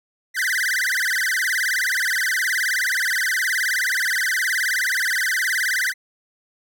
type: tone with vibrato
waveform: 45% pulse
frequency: 1758 Hz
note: A6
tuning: 2 cents flat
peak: -19 dBFS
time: 0.34-5.94 s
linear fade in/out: 50 ms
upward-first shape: sine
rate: 19 Hz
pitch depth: 280 cents each way
effects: none